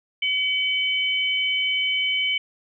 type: tone pair together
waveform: sine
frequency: 2274 / 3035 Hz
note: C#7 / F#7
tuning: +44 / +43 cents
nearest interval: perfect fourth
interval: 499 cents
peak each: -23 dBFS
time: 0.22-2.38 s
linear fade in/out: 5 ms
effects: none